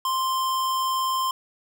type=tone; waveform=square; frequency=1047 Hz; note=C6; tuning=1 cent sharp; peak=-23 dBFS; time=0.05-1.31 s; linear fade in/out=2 ms; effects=none